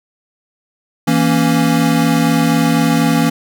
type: chord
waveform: square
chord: A# diminished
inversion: second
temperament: equal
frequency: 164.81 / 233.1 / 277.2 Hz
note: E3 / A#3 / C#4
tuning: 0 / 0 / 0 cents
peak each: -16 dBFS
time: 1.07-3.3 s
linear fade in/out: 10 ms
effects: none